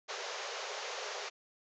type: band-pass noise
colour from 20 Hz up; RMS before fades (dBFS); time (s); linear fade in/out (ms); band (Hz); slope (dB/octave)
pink; -41; 0.08-1.3; 20; 400 to 6900; 96
effects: none